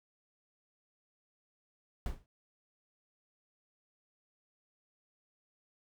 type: noise with exponential decay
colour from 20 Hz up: brown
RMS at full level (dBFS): -31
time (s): 2.06-2.26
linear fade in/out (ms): 1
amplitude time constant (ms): 42
effects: none